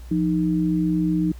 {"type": "tone pair together", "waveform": "sine", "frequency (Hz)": [173.98, 310], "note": ["F3", "D#4"], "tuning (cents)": [-6, -6], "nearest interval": "minor seventh", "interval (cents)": 1000, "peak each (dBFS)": -21, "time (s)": [0.11, 1.32], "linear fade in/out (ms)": 5, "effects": ["added 60 Hz sine -36 dBFS peak until 1.39 s", "pink hiss -52 dBFS RMS until 1.39 s"]}